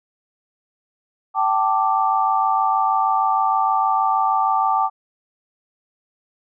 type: chord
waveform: sine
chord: G suspended second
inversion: none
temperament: equal with one note detuned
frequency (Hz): 773.6 / 880 / 1174.7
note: G5 / A5 / D6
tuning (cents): -23 / 0 / 0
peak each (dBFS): -20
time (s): 1.34-4.9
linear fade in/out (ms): 50
effects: none